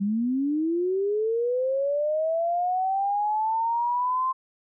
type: linear sweep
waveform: sine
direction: up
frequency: 192.8 to 1050 Hz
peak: -22 dBFS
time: 0-4.33 s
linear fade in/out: 20 ms
effects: none